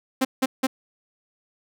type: tone bursts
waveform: sawtooth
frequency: 262.3 Hz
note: C4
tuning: 4 cents sharp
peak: -14 dBFS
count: 3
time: 0.21-0.67 s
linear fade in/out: 10 ms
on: 40 ms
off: 170 ms
effects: none